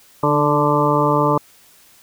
harmonic tone with a mistuned harmonic, 146.83 Hz, D3, in tune, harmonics 1 / 2 / 3 / 4 / 6 / 7 / 8, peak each -21 / -21 / -21 / -21 / -21 / -21 / -21 dBFS, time 0.23-1.38 s, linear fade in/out 5 ms, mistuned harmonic 2, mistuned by +25 cents, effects white hiss -50 dBFS RMS until 2.02 s

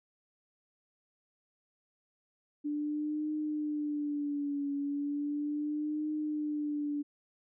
sine tone with vibrato, 293.7 Hz, D4, in tune, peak -31 dBFS, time 2.64-7.03 s, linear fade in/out 20 ms, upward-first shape triangle, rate 0.36 Hz, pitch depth 69 cents each way, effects none

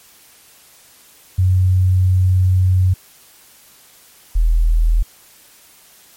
sine tone pair in turn, 92.5 / 40.63 Hz, F#2 / E1, 0 / -24 cents, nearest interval octave + major second, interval 1424 cents, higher first, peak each -10 dBFS, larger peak neither, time 1.38-2.94 / 4.35-5.03 s, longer first, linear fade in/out 10 ms, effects white hiss -47 dBFS RMS until 6.16 s + MP3 64 kbps

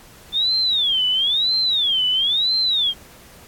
sine tone with vibrato, 3509 Hz, A7, 5 cents flat, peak -16 dBFS, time 0.32-2.94 s, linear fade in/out 50 ms, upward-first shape sine, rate 1 Hz, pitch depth 280 cents each way, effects pink hiss -46 dBFS RMS until 3.47 s + AAC 64 kbps

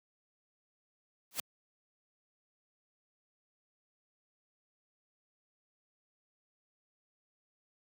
white noise with exponential growth, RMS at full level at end -30 dBFS, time 1.31-1.4 s, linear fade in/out 2 ms, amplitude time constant 19 ms, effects high-pass 150 Hz 12 dB/octave

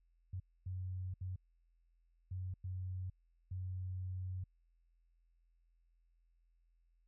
sine tone bursts at uneven times, 92.5 Hz, F#2, in tune, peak -39 dBFS, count 6, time 0.33-0.4 / 0.66-1.14 / 1.21-1.36 / 2.31-2.54 / 2.64-3.1 / 3.51-4.44 s, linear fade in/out 5 ms, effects added 42 Hz sine -70 dBFS peak until 7.07 s

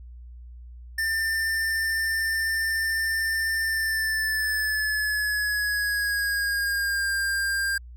square tone with pitch glide, 1793 to 1597.4 Hz, A6 to G6, +32 to +32 cents, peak -24 dBFS, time 0.98-7.78 s, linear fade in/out 5 ms, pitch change -200 cents, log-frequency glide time 3.65-7.11 s, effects added 60 Hz sine -40 dBFS peak until 7.96 s

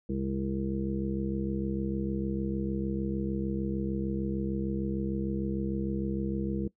harmonic tone, 66.6 Hz, C2, 31 cents sharp, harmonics 1 / 2 / 3 / 5 / 6 / 7, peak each -37 / -38 / -32 / -35 / -45 / -39 dBFS, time 0.09-6.68 s, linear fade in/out 5 ms, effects noise-tail reverb RT60 0.1 s tail -19 dB re dry

